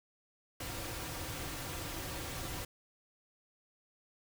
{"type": "noise with comb filter", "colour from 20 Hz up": "pink", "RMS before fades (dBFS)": -41, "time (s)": [0.6, 2.65], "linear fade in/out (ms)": 5, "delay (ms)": 4.7, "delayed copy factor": -0.5, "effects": []}